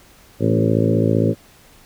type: harmonic tone with a mistuned harmonic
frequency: 55.3 Hz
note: A1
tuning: 9 cents sharp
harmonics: 2 / 3 / 4 / 5 / 6 / 7 / 8 / 9 / 10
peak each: -19 / -21 / -22 / -23 / -24 / -24 / -25 / -26 / -26 dBFS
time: 0.39-1.35 s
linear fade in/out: 50 ms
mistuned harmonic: 5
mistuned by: -17 cents
effects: pink hiss -49 dBFS RMS until 1.85 s